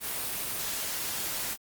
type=noise; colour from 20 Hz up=white; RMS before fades=-33 dBFS; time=0-1.57 s; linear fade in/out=50 ms; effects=Opus 32 kbps